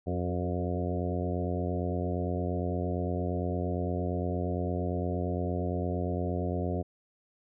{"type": "harmonic tone with a mistuned harmonic", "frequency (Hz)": 88.7, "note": "F2", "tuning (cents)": 27, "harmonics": [1, 2, 3, 4, 5, 6, 7, 8], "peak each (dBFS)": [-32, -35, -37, -38, -39, -40, -40, -41], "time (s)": [0.06, 6.83], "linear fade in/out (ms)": 20, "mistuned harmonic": 4, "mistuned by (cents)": 30, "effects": []}